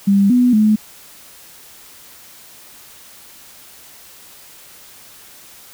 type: tone with pitch steps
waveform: sine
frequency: 198.6 / 247.3 / 214.1 Hz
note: G3 / B3 / A3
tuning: +23 / +3 / -47 cents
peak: -9 dBFS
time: 0.07-0.76 s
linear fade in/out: 10 ms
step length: 230 ms
effects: white hiss -42 dBFS RMS until 5.73 s